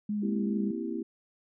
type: tone with vibrato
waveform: sine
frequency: 206.7 Hz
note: G#3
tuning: 8 cents flat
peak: -28 dBFS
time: 0.09-0.71 s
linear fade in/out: 5 ms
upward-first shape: sine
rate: 5 Hz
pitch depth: 26 cents each way
type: chord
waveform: sine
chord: C dominant seventh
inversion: third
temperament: equal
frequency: 233.1 / 261.6 / 329.6 / 392 Hz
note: Bb3 / C4 / E4 / G4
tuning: 0 / 0 / 0 / 0 cents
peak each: -36 / -38 / -35 / -39 dBFS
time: 0.22-1.03 s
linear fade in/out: 10 ms
effects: none